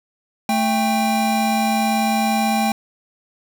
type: tone pair together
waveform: square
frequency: 220.5 / 795 Hz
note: A3 / G5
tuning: +4 / +24 cents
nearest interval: octave + minor seventh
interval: 2220 cents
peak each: -20 dBFS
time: 0.49-2.72 s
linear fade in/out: 2 ms
effects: none